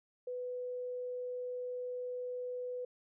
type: tone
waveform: sine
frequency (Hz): 497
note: B4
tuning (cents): +11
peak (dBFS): -37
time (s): 0.27-2.85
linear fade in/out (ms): 5
effects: none